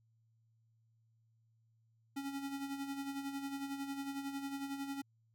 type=tone with tremolo; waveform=square; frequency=276.6 Hz; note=C#4; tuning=4 cents flat; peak=-38 dBFS; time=2.16-5.02 s; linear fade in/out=10 ms; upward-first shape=sine; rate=11 Hz; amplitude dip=55%; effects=added 113 Hz sine -70 dBFS peak until 5.34 s